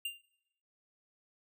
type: tone with exponential decay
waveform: square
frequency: 2794 Hz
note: F7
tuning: in tune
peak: -32 dBFS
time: 0.05-0.21 s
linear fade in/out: 5 ms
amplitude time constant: 34 ms
effects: noise-tail reverb RT60 0.8 s tail -19 dB re dry